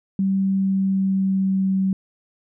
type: tone with pitch glide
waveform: sine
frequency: 193.3 to 191.19 Hz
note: G3 to G3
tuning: -24 to -43 cents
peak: -17 dBFS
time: 0.19-1.93 s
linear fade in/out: 2 ms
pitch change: -19 cents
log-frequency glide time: 0.45-1.78 s
effects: none